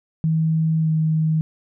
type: tone with pitch glide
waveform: sine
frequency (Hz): 160 to 157.89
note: D#3 to D#3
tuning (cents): +49 to +26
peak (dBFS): -16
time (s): 0.24-1.41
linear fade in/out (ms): 0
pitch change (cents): -23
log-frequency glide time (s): 0.8-0.9
effects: none